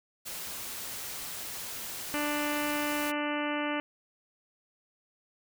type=noise; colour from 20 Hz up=white; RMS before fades=-39 dBFS; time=0.25-3.12 s; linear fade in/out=20 ms
type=harmonic tone; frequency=295 Hz; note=D4; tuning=8 cents sharp; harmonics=1 / 2 / 3 / 4 / 5 / 6 / 7 / 8 / 9 / 10; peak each=-33 / -36 / -38 / -39 / -40 / -41 / -41 / -42 / -43 / -43 dBFS; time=2.14-3.8 s; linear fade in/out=0 ms
effects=none